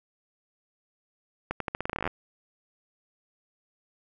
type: accelerating click train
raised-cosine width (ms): 0.5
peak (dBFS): -14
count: 16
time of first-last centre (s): 1.51-2.076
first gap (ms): 93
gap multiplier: 0.85
effects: none